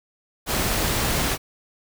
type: noise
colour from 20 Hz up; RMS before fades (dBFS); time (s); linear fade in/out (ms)
pink; -23; 0.46-1.38; 50
effects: none